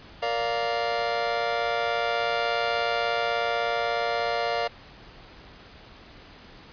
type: chord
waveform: sawtooth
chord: Bb major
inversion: none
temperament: just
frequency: 466.2 / 582.7 / 699.2 Hz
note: Bb4 / D5 / F5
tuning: 0 / -14 / +2 cents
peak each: -26 / -26 / -23 dBFS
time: 0.22-4.68 s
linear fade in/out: 10 ms
effects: pink hiss -48 dBFS RMS until 6.72 s + resampled to 11025 Hz